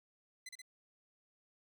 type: tone with echo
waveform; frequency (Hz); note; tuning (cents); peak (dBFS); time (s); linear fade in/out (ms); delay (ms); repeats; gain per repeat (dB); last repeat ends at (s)
15% pulse; 2031; B6; +48; -39; 0.46-0.49; 5; 64; 2; -2; 0.618
effects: none